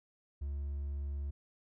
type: tone with hard clipping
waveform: triangle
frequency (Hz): 70.9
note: C#2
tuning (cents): +40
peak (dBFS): -36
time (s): 0.41-1.31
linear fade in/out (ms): 10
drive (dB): 5
effects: none